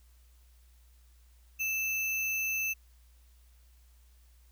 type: tone with sample-and-hold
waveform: sine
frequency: 2637 Hz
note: E7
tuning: in tune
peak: -29 dBFS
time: 1.59-2.74 s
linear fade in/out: 20 ms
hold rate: 8820 Hz
effects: added 60 Hz sine -57 dBFS peak until 4.51 s + white hiss -69 dBFS RMS until 4.51 s